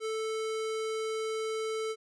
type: tone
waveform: square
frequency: 440 Hz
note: A4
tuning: in tune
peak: -32 dBFS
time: 0-1.96 s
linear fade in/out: 50 ms
effects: resampled to 22050 Hz